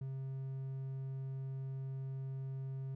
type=tone; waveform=triangle; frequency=133.8 Hz; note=C3; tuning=39 cents sharp; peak=-37 dBFS; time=0.01-2.95 s; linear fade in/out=5 ms; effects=none